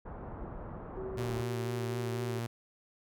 pink low-pass noise, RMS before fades -43 dBFS, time 0.05-1.43 s, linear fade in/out 10 ms, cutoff 1200 Hz, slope 24 dB/octave
sine tone with tremolo, 380 Hz, F#4, 46 cents sharp, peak -36 dBFS, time 0.97-2.39 s, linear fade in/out 0 ms, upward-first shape sine, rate 13 Hz, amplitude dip 30%
sawtooth tone with vibrato, 116.54 Hz, A#2, in tune, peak -30 dBFS, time 1.17-2.47 s, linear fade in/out 10 ms, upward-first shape sine, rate 4 Hz, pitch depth 29 cents each way
effects none

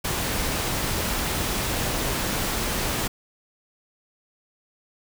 pink noise, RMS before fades -26 dBFS, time 0.04-3.08 s, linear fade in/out 10 ms, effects none

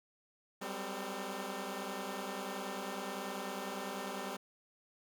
10% pulse tone cluster, 189.6 / 199.7 / 259.1 / 452.1 Hz, F#3 / G3 / C4 / A4, +43 / +32 / -17 / +47 cents, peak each -38 / -34 / -36 / -40 dBFS, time 0.61-4.37 s, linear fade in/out 10 ms, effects none

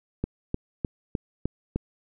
click train, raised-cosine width 3 ms, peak -13 dBFS, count 6, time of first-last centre 0.24-1.76 s, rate 3.29 Hz, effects none

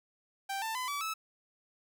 sawtooth tone with pitch steps, 784 / 890.2 / 1010.9 / 1147.8 / 1303.4 Hz, G5 / A5 / B5 / D6 / E6, 0 / +20 / +40 / -40 / -20 cents, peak -30 dBFS, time 0.49-1.14 s, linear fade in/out 10 ms, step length 130 ms, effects none

